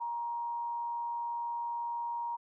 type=tone with frequency modulation; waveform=sine; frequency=942 Hz; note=A#5; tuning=18 cents sharp; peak=-33 dBFS; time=0-2.37 s; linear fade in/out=20 ms; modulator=126 Hz; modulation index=0.21; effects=none